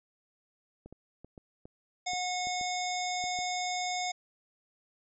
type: clicks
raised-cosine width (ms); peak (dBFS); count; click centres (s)
2; -34; 10; 0.86 / 0.926 / 1.246 / 1.378 / 1.655 / 2.134 / 2.471 / 2.612 / 3.24 / 3.389
type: harmonic tone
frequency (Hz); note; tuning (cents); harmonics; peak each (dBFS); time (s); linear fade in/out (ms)
726; F#5; -33; 1 / 3 / 5 / 7 / 9 / 10; -33 / -38 / -40 / -41 / -43 / -43; 2.06-4.12; 10
effects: none